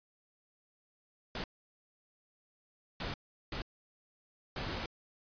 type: noise bursts at uneven times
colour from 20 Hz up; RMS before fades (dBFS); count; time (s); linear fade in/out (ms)
pink; -38; 4; 1.35-1.44 / 3-3.14 / 3.52-3.62 / 4.56-4.86; 2
effects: resampled to 11025 Hz